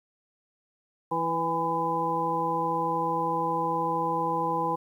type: harmonic tone with a mistuned harmonic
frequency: 164.81 Hz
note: E3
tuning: in tune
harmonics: 1 / 2 / 3 / 5 / 6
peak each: -36 / -34 / -32 / -30 / -28 dBFS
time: 1.11-4.76 s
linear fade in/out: 10 ms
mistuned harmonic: 6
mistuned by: +28 cents
effects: 10-bit